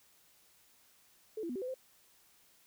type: tone with pitch steps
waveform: sine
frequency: 434.8 / 336.3 / 246.3 / 384 / 504 / 520 Hz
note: A4 / E4 / B3 / G4 / B4 / C5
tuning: -21 / +35 / -5 / -36 / +35 / -11 cents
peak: -36 dBFS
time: 1.37-1.742 s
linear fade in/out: 5 ms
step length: 62 ms
effects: white hiss -66 dBFS RMS until 2.66 s